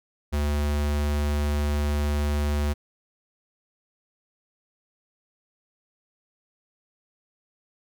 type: tone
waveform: square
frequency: 73.4 Hz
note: D2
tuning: in tune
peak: -23 dBFS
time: 0.32-2.74 s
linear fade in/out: 20 ms
effects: none